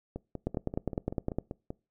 two click trains, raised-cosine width 2 ms, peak -23 / -16 dBFS, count 9 / 10, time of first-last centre 0.16-1.704 / 0.47-1.386 s, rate 5.18 / 9.83 Hz, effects noise-tail reverb RT60 0.3 s tail -24 dB re dry

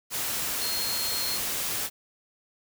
sine tone in noise, 4250 Hz, C8, 26 cents sharp, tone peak -31 dBFS, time 0.59-1.4 s, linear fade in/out 50 ms, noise white, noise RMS -30 dBFS, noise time 0.1-1.9 s, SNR -4 dB, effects none

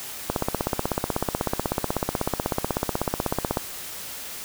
click train, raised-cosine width 1 ms, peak -8 dBFS, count 54, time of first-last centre 0.3-3.572 s, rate 16.2 Hz, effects white hiss -36 dBFS RMS until 4.44 s

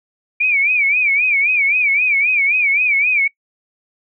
sine tone with vibrato, 2349 Hz, D7, in tune, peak -12 dBFS, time 0.4-3.28 s, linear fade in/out 10 ms, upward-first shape sine, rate 3.8 Hz, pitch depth 130 cents each way, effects noise-tail reverb RT60 0.1 s tail -21 dB re dry

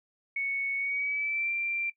sine tone with pitch glide, 2217 to 2362 Hz, C#7 to D7, 0 to +9 cents, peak -28 dBFS, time 0.36-1.9 s, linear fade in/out 5 ms, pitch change +109 cents, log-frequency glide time 0.77-1.52 s, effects noise-tail reverb RT60 0.1 s tail -19 dB re dry

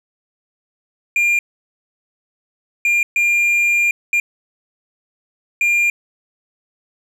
triangle tone bursts at uneven times, 2400 Hz, D7, 37 cents sharp, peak -11 dBFS, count 5, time 1.16-1.39 / 2.85-3.03 / 3.16-3.91 / 4.13-4.2 / 5.61-5.9 s, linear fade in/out 2 ms, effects none

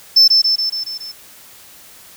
sine tone with echo, 5290 Hz, E8, 5 cents sharp, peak -3 dBFS, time 0.16-0.28 s, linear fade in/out 10 ms, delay 140 ms, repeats 6, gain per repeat -4 dB, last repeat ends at 1.12 s, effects tanh soft clip ceiling -4 dBFS + white hiss -42 dBFS RMS until 2.16 s

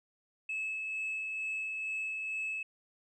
sine tone with tremolo, 2597 Hz, E7, 26 cents flat, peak -31 dBFS, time 0.49-2.63 s, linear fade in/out 5 ms, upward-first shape sine, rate 2.2 Hz, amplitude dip 30%, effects tanh soft clip ceiling -31 dBFS

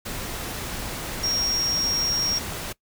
sine tone in noise, 5588 Hz, F8, in tune, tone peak -22 dBFS, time 1.23-2.39 s, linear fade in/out 10 ms, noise pink, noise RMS -32 dBFS, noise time 0.05-2.73 s, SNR +7 dB, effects noise-tail reverb RT60 0.1 s tail -21 dB re dry

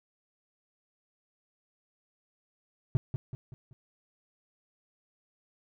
triangle tone with echo, 128.5 Hz, C3, 31 cents flat, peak -19 dBFS, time 2.95-2.97 s, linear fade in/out 0 ms, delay 190 ms, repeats 4, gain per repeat -7 dB, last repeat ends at 3.73 s, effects none

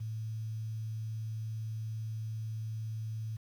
sine tone with quantisation, 110.3 Hz, A2, 5 cents sharp, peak -35 dBFS, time 0-3.37 s, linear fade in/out 10 ms, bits 10, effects none

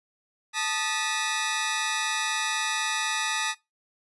15% pulse tone cluster, 876 / 1236 / 1944 Hz, A5 / D#6 / B6, -8 / -12 / -28 cents, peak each -24 dBFS, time 0.53-3.55 s, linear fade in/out 50 ms, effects noise-tail reverb RT60 0.2 s tail -20 dB re dry + resampled to 24000 Hz

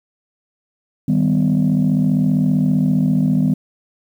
sine chord, Eb augmented, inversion none, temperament equal with one note detuned, 155.56 / 196 / 251 Hz, Eb3 / G3 / B3, 0 / 0 / +28 cents, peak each -16 dBFS, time 1.08-3.54 s, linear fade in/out 5 ms, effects tanh soft clip ceiling -8 dBFS + 8-bit

